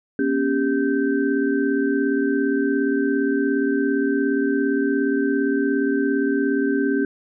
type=tone cluster; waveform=sine; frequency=241 / 278.3 / 396.9 / 1552 Hz; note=B3 / C#4 / G4 / G6; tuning=-42 / +7 / +22 / -18 cents; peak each=-26 / -20 / -23 / -29 dBFS; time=0.19-7.05 s; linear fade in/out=2 ms; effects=none